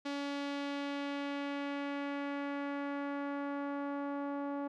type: tone with low-pass filter sweep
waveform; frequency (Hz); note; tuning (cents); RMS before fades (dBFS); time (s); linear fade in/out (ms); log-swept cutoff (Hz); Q
sawtooth; 283.2; C#4; +37; -38; 0.05-4.68; 10; 4500 to 1000; 1.2
effects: none